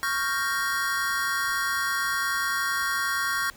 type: chord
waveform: square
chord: G half-diminished seventh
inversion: second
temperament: equal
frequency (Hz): 1108.7 / 1396.9 / 1568 / 1864.7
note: Db6 / F6 / G6 / Bb6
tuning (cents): 0 / 0 / 0 / 0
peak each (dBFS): -31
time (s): 0.03-3.5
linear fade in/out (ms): 0
effects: pink hiss -51 dBFS RMS until 3.56 s